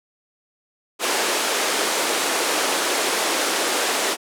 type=band-pass noise; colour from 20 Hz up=pink; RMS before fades=-22 dBFS; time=0.99-4.17 s; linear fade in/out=50 ms; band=330 to 11000 Hz; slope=24 dB/octave; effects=none